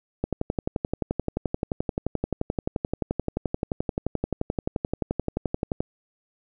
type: click train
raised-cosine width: 2 ms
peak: -11 dBFS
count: 65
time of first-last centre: 0.24-5.805 s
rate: 11.5 Hz
effects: none